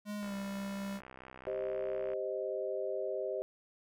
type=tone with pitch glide; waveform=square; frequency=207.7 to 197.75 Hz; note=G#3 to G3; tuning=0 to +15 cents; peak=-38 dBFS; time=0.05-1.01 s; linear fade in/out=50 ms; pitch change=-85 cents; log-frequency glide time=0.18-0.35 s
type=click train; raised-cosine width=0.5 ms; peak=-34 dBFS; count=124; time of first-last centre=0.23-2.134 s; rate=64.6 Hz
type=chord; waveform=sine; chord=C minor; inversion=second; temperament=equal; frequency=392 / 523.3 / 622.3 Hz; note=G4 / C5 / Eb5; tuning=0 / 0 / 0 cents; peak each=-38 dBFS; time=1.47-3.42 s; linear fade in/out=0 ms
effects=none